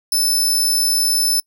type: tone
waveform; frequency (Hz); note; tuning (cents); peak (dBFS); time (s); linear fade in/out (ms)
20% pulse; 5274; E8; 0; -9; 0.12-1.4; 2
effects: noise-tail reverb RT60 0.1 s tail -26 dB re dry